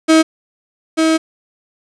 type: tone pair in turn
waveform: 35% pulse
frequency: 319.2 / 320.3 Hz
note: D#4 / E4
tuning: +44 / -50 cents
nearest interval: unison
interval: 6 cents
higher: second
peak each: -5 / -9 dBFS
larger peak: first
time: 0.08-0.23 / 0.97-1.18 s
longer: second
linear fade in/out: 20 ms
effects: resampled to 22050 Hz + 7-bit